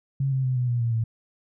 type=tone with pitch steps; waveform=sine; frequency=136.5 / 132.31 / 128.24 / 124.31 / 120.49 / 116.79 / 113.2 Hz; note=C#3 / C3 / C3 / B2 / B2 / A#2 / A2; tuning=-26 / +20 / -34 / +12 / -42 / +4 / +50 cents; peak=-21 dBFS; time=0.2-1.04 s; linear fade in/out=5 ms; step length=120 ms; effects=none